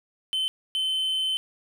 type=tone bursts at uneven times; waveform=triangle; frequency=3066 Hz; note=G7; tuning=39 cents flat; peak=-22 dBFS; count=2; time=0.33-0.48 / 0.75-1.37 s; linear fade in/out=0 ms; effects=none